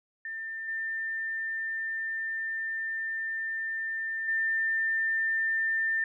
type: tone with level steps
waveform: sine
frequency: 1795 Hz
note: A6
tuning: 34 cents sharp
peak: -34 / -30 / -25 dBFS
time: 0.25-6.04 s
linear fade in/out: 2 ms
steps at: 0.68 / 4.28 s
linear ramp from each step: 5 ms
effects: none